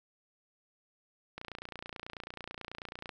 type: click train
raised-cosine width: 0.3 ms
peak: -25 dBFS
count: 51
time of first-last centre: 1.38-3.092 s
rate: 29.2 Hz
effects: none